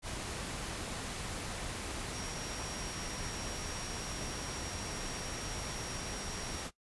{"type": "tone in noise", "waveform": "sine", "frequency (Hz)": 5620, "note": "F8", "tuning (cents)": 10, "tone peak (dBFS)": -47, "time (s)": [2.11, 6.66], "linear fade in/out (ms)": 50, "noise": "pink", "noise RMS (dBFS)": -40, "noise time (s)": [0.02, 6.71], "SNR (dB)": -10, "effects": ["noise-tail reverb RT60 0.1 s tail -17 dB re dry", "resampled to 24000 Hz"]}